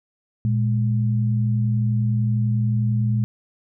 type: tone pair together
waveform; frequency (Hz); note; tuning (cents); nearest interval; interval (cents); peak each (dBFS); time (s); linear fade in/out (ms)
sine; 116.54 / 207.7; A#2 / G#3; 0 / 0; minor seventh; 1000; -18 / -25; 0.45-3.24; 0
effects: none